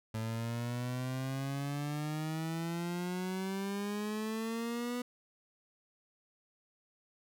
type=exponential sweep; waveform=30% pulse; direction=up; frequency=110 to 247.1 Hz; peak=-32 dBFS; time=0.14-5.02 s; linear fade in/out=5 ms; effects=none